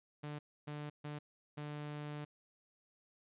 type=tone bursts at uneven times; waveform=sawtooth; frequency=148.2 Hz; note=D3; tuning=16 cents sharp; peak=-38 dBFS; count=4; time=0.23-0.39 / 0.67-0.9 / 1.04-1.19 / 1.57-2.25 s; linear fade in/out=10 ms; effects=resampled to 8000 Hz